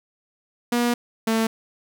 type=tone pair in turn; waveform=sawtooth; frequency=240 / 223.9 Hz; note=B3 / A3; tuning=-49 / +30 cents; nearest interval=minor second; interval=121 cents; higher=first; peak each=-15 dBFS; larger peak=neither; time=0.72-0.94 / 1.27-1.47 s; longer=first; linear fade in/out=5 ms; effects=none